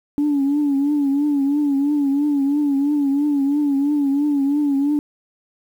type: tone with vibrato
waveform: sine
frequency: 285.1 Hz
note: C#4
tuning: 49 cents sharp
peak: -14 dBFS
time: 0.18-4.99 s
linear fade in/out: 0 ms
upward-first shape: triangle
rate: 3 Hz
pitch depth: 85 cents each way
effects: tanh soft clip ceiling -12 dBFS + 8-bit